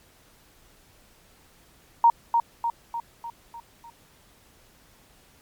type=tone with echo; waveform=sine; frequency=932.3 Hz; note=A#5; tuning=in tune; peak=-12 dBFS; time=2.04-2.1 s; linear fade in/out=2 ms; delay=300 ms; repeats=6; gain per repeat=-5 dB; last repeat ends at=3.9 s; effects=pink hiss -57 dBFS RMS until 5.41 s + MP3 96 kbps